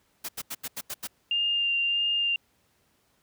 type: noise bursts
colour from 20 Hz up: white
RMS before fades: -34 dBFS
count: 7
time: 0.24-1.074 s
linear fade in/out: 10 ms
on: 48 ms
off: 83 ms
type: tone with vibrato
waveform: sine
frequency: 2800 Hz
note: F7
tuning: 4 cents sharp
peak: -23 dBFS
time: 1.31-2.36 s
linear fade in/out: 2 ms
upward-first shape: sine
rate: 1.6 Hz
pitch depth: 13 cents each way
effects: pink hiss -68 dBFS RMS until 3.22 s + high-pass 60 Hz 12 dB/octave